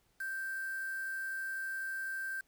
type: tone with quantisation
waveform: sine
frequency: 1568 Hz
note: G6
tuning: in tune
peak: -36 dBFS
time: 0.2-2.41 s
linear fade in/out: 5 ms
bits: 8
effects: pink hiss -73 dBFS RMS until 2.47 s